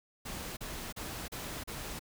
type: noise bursts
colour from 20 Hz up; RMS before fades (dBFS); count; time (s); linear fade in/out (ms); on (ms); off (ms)
pink; -41; 5; 0.25-1.994; 10; 320; 36
effects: none